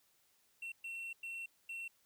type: tone bursts at uneven times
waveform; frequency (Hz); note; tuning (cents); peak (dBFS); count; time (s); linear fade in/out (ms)
triangle; 2713; E7; +49; -40; 4; 0.62-0.72 / 0.84-1.13 / 1.23-1.46 / 1.69-1.88; 5
effects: white hiss -73 dBFS RMS until 2.05 s